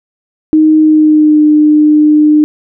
sine tone with pitch glide, 311.1 to 302.2 Hz, D#4 to D4, 0 to +50 cents, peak -3 dBFS, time 0.53-2.44 s, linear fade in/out 0 ms, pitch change -50 cents, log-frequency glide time 0.79-1.43 s, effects none

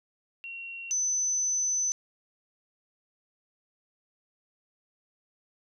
sine tone pair in turn, 2740 / 6056 Hz, F7 / F#8, -34 / +39 cents, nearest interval octave + major second, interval 1373 cents, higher second, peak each -37 / -25 dBFS, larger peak second, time 0.44-0.91 / 0.91-1.92 s, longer second, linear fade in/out 0 ms, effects none

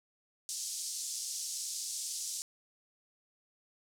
pink band-pass noise, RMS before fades -39 dBFS, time 0.49-2.42 s, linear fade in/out 0 ms, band 5200 to 9300 Hz, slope 24 dB/octave, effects none

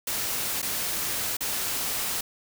white noise with dropouts, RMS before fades -29 dBFS, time 0.07-2.21 s, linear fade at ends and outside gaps 5 ms, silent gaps 0.618-0.626 / 1.369-1.406 s, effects none

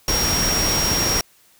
sine tone in noise, 5600 Hz, F8, 4 cents sharp, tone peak -20 dBFS, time 0.08-1.21 s, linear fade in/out 2 ms, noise pink, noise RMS -22 dBFS, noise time 0.08-1.21 s, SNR -1 dB, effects white hiss -55 dBFS RMS until 1.59 s

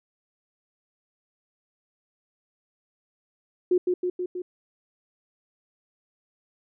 sine tone with echo, 360.6 Hz, F#4, 45 cents flat, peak -17 dBFS, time 3.71-3.78 s, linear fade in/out 5 ms, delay 160 ms, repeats 4, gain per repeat -3 dB, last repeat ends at 4.42 s, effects none

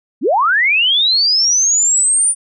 sine linear sweep, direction up, 188.1 to 9397 Hz, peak -10 dBFS, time 0.21-2.35 s, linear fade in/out 50 ms, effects none

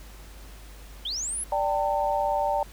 sine linear sweep, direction up, 2981 to 11175 Hz, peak -28 dBFS, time 1.05-1.44 s, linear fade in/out 5 ms
sine chord, D suspended fourth, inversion none, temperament equal with one note detuned, 587.3 / 784 / 901.6 Hz, D5 / G5 / A5, 0 / 0 / +42 cents, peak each -27 dBFS, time 1.52-2.63 s, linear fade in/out 2 ms
effects added 50 Hz sine -43 dBFS peak until 2.72 s + pink hiss -50 dBFS RMS until 2.72 s

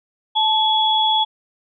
sine tone pair together, 872 / 3369 Hz, A5 / G#7, -16 / +24 cents, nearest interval octave + major seventh, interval 2340 cents, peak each -17 dBFS, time 0.35-1.25 s, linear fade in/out 20 ms, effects none

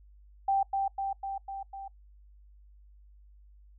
sine tone with echo, 784 Hz, G5, in tune, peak -23 dBFS, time 0.48-0.63 s, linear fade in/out 5 ms, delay 250 ms, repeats 5, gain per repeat -3 dB, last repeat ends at 1.88 s, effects noise-tail reverb RT60 0.1 s tail -22 dB re dry + added 50 Hz sine -53 dBFS peak until 3.78 s

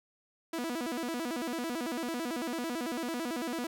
sawtooth tone with vibrato, 283.2 Hz, C#4, 37 cents sharp, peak -29 dBFS, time 0.53-3.67 s, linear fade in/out 5 ms, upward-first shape square, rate 9 Hz, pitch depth 260 cents each way, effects none

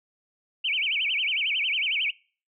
sine tone with vibrato, 2637 Hz, E7, in tune, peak -23 dBFS, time 0.64-2.11 s, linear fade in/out 10 ms, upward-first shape sine, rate 11 Hz, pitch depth 300 cents each way, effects noise-tail reverb RT60 0.4 s tail -23 dB re dry

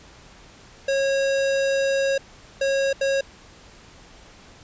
square tone bursts at uneven times, 546 Hz, C#5, 26 cents flat, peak -20 dBFS, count 3, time 0.88-2.18 / 2.61-2.93 / 3.01-3.21 s, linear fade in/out 5 ms, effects pink hiss -48 dBFS RMS until 4.63 s + resampled to 16000 Hz

